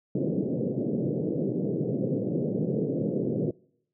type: band-pass noise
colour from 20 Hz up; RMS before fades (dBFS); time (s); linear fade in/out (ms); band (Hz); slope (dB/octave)
pink; -28; 0.15-3.51; 5; 130 to 520; 48
effects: noise-tail reverb RT60 0.7 s tail -25 dB re dry